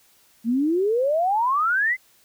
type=exponential sweep; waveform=sine; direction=up; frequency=220.4 to 2093 Hz; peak=-18 dBFS; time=0.44-1.97 s; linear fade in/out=50 ms; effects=white hiss -58 dBFS RMS until 2.24 s